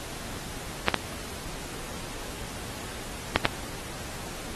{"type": "clicks", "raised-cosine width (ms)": 0.3, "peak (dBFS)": -3, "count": 4, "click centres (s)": [0.884, 0.943, 3.36, 3.454], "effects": ["pink hiss -39 dBFS RMS until 4.55 s", "AAC 32 kbps"]}